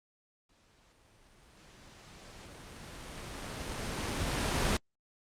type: noise with exponential growth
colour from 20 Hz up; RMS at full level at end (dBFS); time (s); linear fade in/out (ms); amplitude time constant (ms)
pink; -28; 0.49-4.77; 5; 930
effects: low-pass 8000 Hz 12 dB/octave + Opus 48 kbps